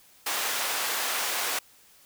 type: high-pass noise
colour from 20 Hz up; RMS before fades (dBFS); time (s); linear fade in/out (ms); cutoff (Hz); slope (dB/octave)
pink; -29; 0.26-1.59; 5; 800; 12
effects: white hiss -57 dBFS RMS until 2.05 s